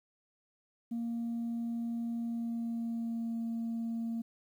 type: tone with pitch glide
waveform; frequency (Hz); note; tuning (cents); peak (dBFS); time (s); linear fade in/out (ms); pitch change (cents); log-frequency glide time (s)
sine; 233.1 to 229.6; A#3 to A#3; 0 to -26; -31; 0.91-4.22; 10; -26; 2.19-3.4
effects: tanh soft clip ceiling -31 dBFS + 11-bit